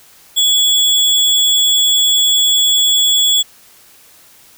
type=tone with sample-and-hold; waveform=sine; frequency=3380 Hz; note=G#7; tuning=30 cents sharp; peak=-9 dBFS; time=0.36-3.43 s; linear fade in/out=20 ms; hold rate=11025 Hz; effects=white hiss -45 dBFS RMS until 4.57 s